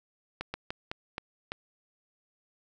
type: slowing click train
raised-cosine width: 0.3 ms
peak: -18 dBFS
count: 6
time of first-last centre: 0.41-1.519 s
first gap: 130 ms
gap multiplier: 1.27
effects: none